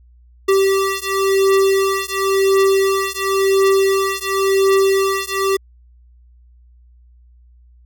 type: beating tone pair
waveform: square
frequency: 388.4 / 389.34 Hz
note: G4 / G4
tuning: -16 / -12 cents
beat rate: 0.94 Hz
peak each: -17 dBFS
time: 0.48-5.57 s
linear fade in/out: 10 ms
effects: added 60 Hz sine -45 dBFS peak until 7.85 s